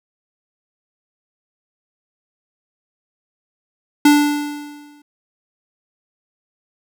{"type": "tone with exponential decay", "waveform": "square", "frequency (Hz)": 293, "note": "D4", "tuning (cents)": -4, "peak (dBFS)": -7, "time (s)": [4.05, 5.02], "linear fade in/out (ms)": 5, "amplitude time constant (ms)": 210, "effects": []}